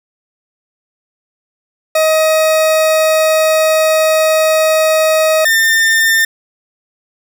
40% pulse tone pair in turn, 631 / 1801.8 Hz, D#5 / A6, +24 / +41 cents, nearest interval octave + tritone, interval 1817 cents, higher second, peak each -8 dBFS, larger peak neither, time 1.95-5.45 / 5.45-6.25 s, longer first, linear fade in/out 5 ms, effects none

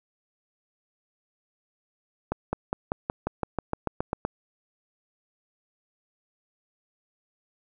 accelerating click train, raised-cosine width 1 ms, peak -12 dBFS, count 13, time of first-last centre 2.32-4.25 s, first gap 210 ms, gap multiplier 0.95, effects none

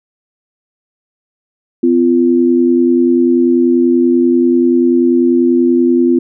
sine tone pair together, 254.4 / 344.7 Hz, C4 / F4, -48 / -23 cents, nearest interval perfect fourth, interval 525 cents, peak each -10 dBFS, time 1.83-6.19 s, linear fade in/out 5 ms, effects none

